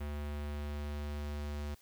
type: tone with low-pass filter sweep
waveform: square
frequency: 73.42 Hz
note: D2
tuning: in tune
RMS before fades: -39 dBFS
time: 0-1.75 s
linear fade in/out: 10 ms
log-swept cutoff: 3000 to 6300 Hz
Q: 0.87
effects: white hiss -65 dBFS RMS until 1.81 s